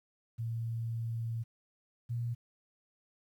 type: tone pair in turn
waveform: sine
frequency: 114.9 / 118.47 Hz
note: A#2 / A#2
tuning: -25 / +28 cents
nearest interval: minor second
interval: 53 cents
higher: second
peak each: -33 / -32 dBFS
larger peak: second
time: 0.38-1.44 / 2.09-2.35 s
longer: first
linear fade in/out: 20 ms
effects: 11-bit